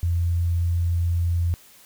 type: tone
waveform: sine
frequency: 85.7 Hz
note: F2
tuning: 32 cents flat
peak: -19 dBFS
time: 0.03-1.54 s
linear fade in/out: 0 ms
effects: white hiss -51 dBFS RMS until 1.85 s